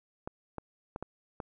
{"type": "clicks", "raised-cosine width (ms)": 1, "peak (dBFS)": -23, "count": 5, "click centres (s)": [0.275, 0.583, 0.961, 1.026, 1.402], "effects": []}